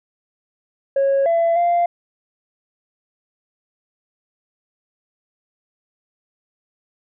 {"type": "tone with pitch steps", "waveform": "sine", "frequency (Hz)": [549, 672, 694], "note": ["C#5", "E5", "F5"], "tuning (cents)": [-17, 33, -11], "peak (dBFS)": -12, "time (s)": [0.96, 1.86], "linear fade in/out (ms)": 5, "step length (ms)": 300, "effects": ["tanh soft clip ceiling -12 dBFS"]}